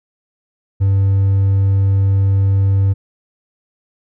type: tone with hard clipping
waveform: triangle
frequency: 97.8 Hz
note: G2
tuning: 4 cents flat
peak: -11 dBFS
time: 0.8-2.94 s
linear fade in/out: 20 ms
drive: 5 dB
effects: none